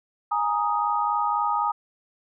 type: chord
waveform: sine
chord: Ab suspended second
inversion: none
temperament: just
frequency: 830.6 / 934.4 / 1245.9 Hz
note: Ab5 / Bb5 / Eb6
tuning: 0 / +4 / +2 cents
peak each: -26 / -26 / -25 dBFS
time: 0.31-1.72 s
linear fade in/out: 10 ms
effects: none